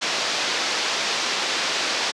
white low-pass noise, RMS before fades -24 dBFS, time 0.01-2.12 s, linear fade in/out 20 ms, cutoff 5600 Hz, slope 24 dB/octave, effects high-pass 300 Hz 12 dB/octave + low-pass 9000 Hz 12 dB/octave

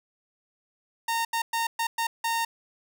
sawtooth tone bursts at uneven times, 919 Hz, A#5, 25 cents flat, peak -21 dBFS, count 6, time 1.08-1.25 / 1.33-1.42 / 1.53-1.67 / 1.79-1.87 / 1.98-2.07 / 2.24-2.45 s, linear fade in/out 5 ms, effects none

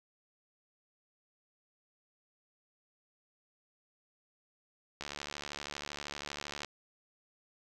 click train, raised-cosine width 0.2 ms, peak -22 dBFS, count 120, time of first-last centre 5.01-6.647 s, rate 72.7 Hz, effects none

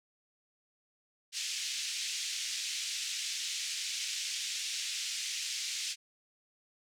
white band-pass noise, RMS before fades -37 dBFS, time 1.32-5.96 s, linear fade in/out 50 ms, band 2300 to 7000 Hz, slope 24 dB/octave, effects none

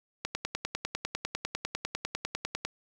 click train, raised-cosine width 0.2 ms, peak -14 dBFS, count 25, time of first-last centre 0.25-2.65 s, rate 10 Hz, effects none

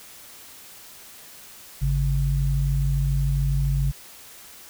sine tone pair together, 51.42 / 138.59 Hz, G#1 / C#3, -17 / 0 cents, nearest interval octave + perfect fourth, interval 1717 cents, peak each -22 dBFS, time 1.81-3.92 s, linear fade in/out 20 ms, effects white hiss -45 dBFS RMS until 4.69 s

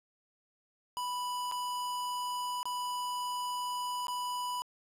square tone with dropouts, 987.8 Hz, B5, in tune, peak -34 dBFS, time 0.97-4.62 s, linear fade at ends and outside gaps 0 ms, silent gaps 1.514-1.521 / 2.63-2.655 / 4.069-4.082 s, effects resampled to 32000 Hz + 10-bit

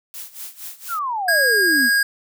blue noise with tremolo, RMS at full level -32 dBFS, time 0.14-0.99 s, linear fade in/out 0 ms, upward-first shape sine, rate 4.3 Hz, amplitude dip 85%
sine exponential sweep, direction down, 1480 to 228.8 Hz, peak -21 dBFS, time 0.88-1.9 s, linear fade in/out 50 ms
square tone with vibrato, 1635 Hz, G#6, 28 cents flat, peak -15 dBFS, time 1.28-2.03 s, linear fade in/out 5 ms, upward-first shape triangle, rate 2.3 Hz, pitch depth 9 cents each way
effects none

